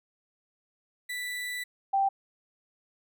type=tone pair in turn; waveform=35% pulse / sine; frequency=1975.5 / 784 Hz; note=B6 / G5; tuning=0 / 0 cents; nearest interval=octave + major third; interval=1600 cents; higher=first; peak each=-31 / -22 dBFS; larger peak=second; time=1.09-1.64 / 1.93-2.09 s; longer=first; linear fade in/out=10 ms; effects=none